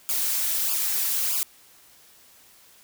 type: noise with flanger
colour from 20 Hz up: blue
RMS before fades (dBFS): -25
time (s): 0.09-1.43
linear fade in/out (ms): 0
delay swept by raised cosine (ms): 0.5 to 5.8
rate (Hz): 1.6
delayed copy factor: -0.8
effects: white hiss -54 dBFS RMS until 2.83 s